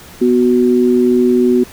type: tone pair together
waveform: sine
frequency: 246.9 / 369.9 Hz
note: B3 / F#4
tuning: 0 / 0 cents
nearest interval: perfect fifth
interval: 700 cents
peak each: -11 dBFS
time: 0.21-1.64 s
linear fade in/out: 10 ms
effects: pink hiss -37 dBFS RMS until 1.72 s